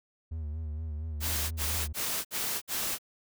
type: tone with vibrato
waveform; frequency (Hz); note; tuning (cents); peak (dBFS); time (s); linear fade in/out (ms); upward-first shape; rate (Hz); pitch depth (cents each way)
triangle; 77.6; D#2; -4; -31; 0.31-1.93; 10; sine; 4.3; 72
type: noise bursts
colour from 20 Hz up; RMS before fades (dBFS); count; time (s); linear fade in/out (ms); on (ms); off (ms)
white; -32; 5; 1.2-2.986; 50; 310; 59
effects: none